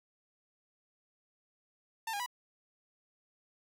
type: tone with pitch steps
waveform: sawtooth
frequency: 898 / 813 / 981 Hz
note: A5 / G#5 / B5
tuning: +35 / -37 / -12 cents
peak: -31 dBFS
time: 2.07-2.262 s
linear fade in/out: 5 ms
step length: 64 ms
effects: AAC 64 kbps